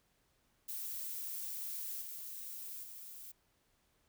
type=noise with level steps; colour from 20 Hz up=violet; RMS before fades=-42 / -46 / -50 dBFS; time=0.68-3.32 s; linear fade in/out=10 ms; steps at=2.01 / 2.83 s; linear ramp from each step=10 ms; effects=pink hiss -75 dBFS RMS until 4.08 s